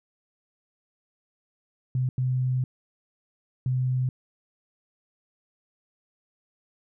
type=tone bursts at uneven times; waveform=sine; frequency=127.9 Hz; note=C3; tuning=39 cents flat; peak=-22 dBFS; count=3; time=1.95-2.09 / 2.18-2.64 / 3.66-4.09 s; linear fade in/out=2 ms; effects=none